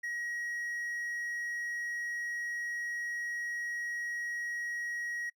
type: tone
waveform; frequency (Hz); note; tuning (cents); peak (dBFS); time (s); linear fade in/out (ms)
triangle; 1900; A#6; +33; -33; 0.03-5.3; 10
effects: noise-tail reverb RT60 0.1 s tail -25 dB re dry